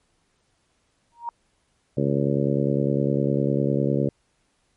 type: tone with exponential growth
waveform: sine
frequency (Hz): 941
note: A#5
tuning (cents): +16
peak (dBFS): -23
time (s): 1.12-1.29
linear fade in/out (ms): 1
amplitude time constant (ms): 35
type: harmonic tone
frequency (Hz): 69.9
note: C#2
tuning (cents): +15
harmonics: 2 / 3 / 4 / 5 / 6 / 7 / 8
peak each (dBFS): -24 / -26 / -27 / -28 / -29 / -29 / -30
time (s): 1.97-4.09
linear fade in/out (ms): 5
effects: pink hiss -68 dBFS RMS until 4.76 s + MP3 48 kbps